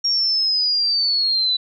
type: linear sweep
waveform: sine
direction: down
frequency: 5588 to 3952 Hz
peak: -16 dBFS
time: 0.04-1.57 s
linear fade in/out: 10 ms
effects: none